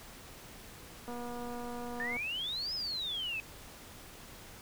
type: click train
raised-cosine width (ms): 1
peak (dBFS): -30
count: 263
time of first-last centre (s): 1.08-2.167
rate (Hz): 241
type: exponential two-way sweep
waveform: sine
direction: up then down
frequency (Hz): 1760 to 5220 to 2529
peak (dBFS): -34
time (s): 2-3.4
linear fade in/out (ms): 0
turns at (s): 2.74
effects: pink hiss -51 dBFS RMS until 4.61 s